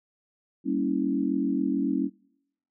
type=chord; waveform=sine; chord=G diminished seventh; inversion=none; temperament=equal with one note detuned; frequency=196 / 233.1 / 277.2 / 324.3 Hz; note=G3 / Bb3 / Db4 / Fb4; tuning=0 / 0 / 0 / -28 cents; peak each=-31 / -31 / -26 / -30 dBFS; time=0.64-2.1 s; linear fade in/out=50 ms; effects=noise-tail reverb RT60 0.8 s tail -26 dB re dry